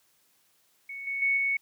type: tone with level steps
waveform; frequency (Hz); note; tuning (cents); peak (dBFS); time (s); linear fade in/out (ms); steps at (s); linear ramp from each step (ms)
sine; 2217; C#7; 0; -36 / -29 / -22 / -24; 0.89-1.57; 5; 1.07 / 1.22 / 1.37; 2
effects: white hiss -67 dBFS RMS until 1.61 s + high-pass 80 Hz 12 dB/octave